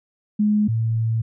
sine tone pair in turn, 210 / 112.89 Hz, G#3 / A2, +19 / +45 cents, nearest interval major seventh, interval 1074 cents, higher first, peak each -15 / -18 dBFS, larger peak first, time 0.39-0.68 / 0.68-1.22 s, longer second, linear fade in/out 10 ms, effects none

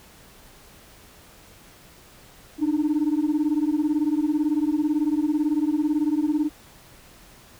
sine beating tone pair, 292.9 / 310.9 Hz, D4 / D#4, -5 / -1 cents, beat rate 18 Hz, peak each -21 dBFS, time 2.58-6.5 s, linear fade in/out 50 ms, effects tanh soft clip ceiling -16 dBFS + pink hiss -50 dBFS RMS until 7.59 s

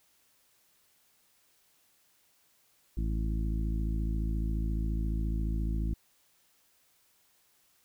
harmonic tone, 54.4 Hz, A1, 19 cents flat, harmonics 1 / 2 / 3 / 4 / 5 / 6, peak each -29 / -39 / -39 / -41 / -45 / -44 dBFS, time 2.97-5.94 s, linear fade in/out 5 ms, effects white hiss -68 dBFS RMS until 7.84 s

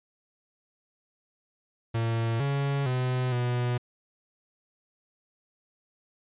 45% pulse tone with pitch steps, 114.3 / 139.9 / 127 / 122.6 Hz, A#2 / C#3 / B2 / B2, -34 / +16 / +49 / -12 cents, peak -25 dBFS, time 1.94-3.78 s, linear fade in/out 10 ms, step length 460 ms, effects resampled to 8000 Hz

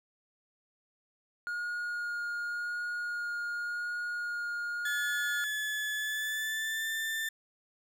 triangle tone with vibrato, 1430 Hz, F6, 41 cents sharp, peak -31 dBFS, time 1.47-5.44 s, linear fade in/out 0 ms, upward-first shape sine, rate 0.89 Hz, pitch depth 9 cents each way
35% pulse tone with pitch glide, 1718 to 1780.6 Hz, A6 to A6, -42 to +20 cents, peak -30 dBFS, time 4.85-7.29 s, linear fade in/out 5 ms, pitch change +62 cents, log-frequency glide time 5.94-6.88 s
effects none

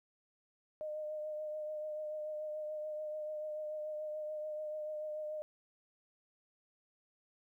sine tone with vibrato, 611 Hz, D#5, 32 cents flat, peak -38 dBFS, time 0.81-5.42 s, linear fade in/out 0 ms, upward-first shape triangle, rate 6.9 Hz, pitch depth 25 cents each way, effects 13-bit

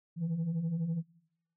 sine beating tone pair, 155.56 / 167.56 Hz, D#3 / E3, 0 / +29 cents, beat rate 12 Hz, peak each -36 / -29 dBFS, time 0.16-1.03 s, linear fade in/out 50 ms, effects noise-tail reverb RT60 0.8 s tail -25 dB re dry + tanh soft clip ceiling -28 dBFS

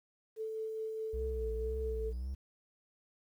sine tone with tremolo, 440 Hz, A4, in tune, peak -35 dBFS, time 0.36-2.13 s, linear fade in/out 50 ms, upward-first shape sine, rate 4.8 Hz, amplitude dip 25%
triangle tone with vibrato, 61.74 Hz, B1, in tune, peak -34 dBFS, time 1.13-2.35 s, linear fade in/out 10 ms, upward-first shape triangle, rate 1.9 Hz, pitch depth 150 cents each way
effects 11-bit

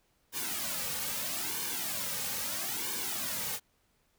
white noise with flanger, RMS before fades -35 dBFS, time 0.32-3.6 s, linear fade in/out 50 ms, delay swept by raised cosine 1.5 to 3 ms, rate 0.77 Hz, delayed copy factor -0.8, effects pink hiss -72 dBFS RMS until 4.18 s

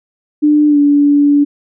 sine tone with pitch glide, 298.3 to 288.3 Hz, D4 to D4, +27 to -32 cents, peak -6 dBFS, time 0.42-1.45 s, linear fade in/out 20 ms, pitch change -59 cents, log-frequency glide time 0.68-0.78 s, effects none

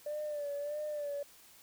sine tone with vibrato, 587.3 Hz, D5, in tune, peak -34 dBFS, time 0.06-1.23 s, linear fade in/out 5 ms, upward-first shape sine, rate 1.6 Hz, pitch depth 51 cents each way, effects tanh soft clip ceiling -31 dBFS + white hiss -59 dBFS RMS until 1.62 s

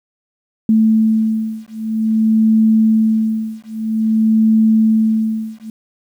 sine beating tone pair, 220 / 220.51 Hz, A3 / A3, 0 / +4 cents, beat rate 0.51 Hz, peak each -14 dBFS, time 0.69-5.7 s, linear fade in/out 2 ms, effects 8-bit

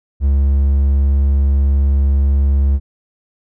triangle tone, 69.3 Hz, C#2, in tune, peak -8 dBFS, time 0.2-2.8 s, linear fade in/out 50 ms, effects none

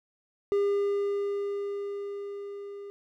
triangle tone with level ramp, 403.1 Hz, G4, 48 cents sharp, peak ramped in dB -20 to -37 dBFS, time 0.52-2.9 s, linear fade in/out 0 ms, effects none

